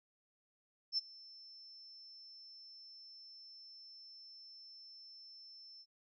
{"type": "tone with ADSR envelope", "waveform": "sine", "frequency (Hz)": 5320, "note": "E8", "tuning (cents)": 15, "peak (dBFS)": -30, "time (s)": [0.92, 5.86], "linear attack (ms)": 58, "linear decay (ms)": 21, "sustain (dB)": -23, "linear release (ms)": 52, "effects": []}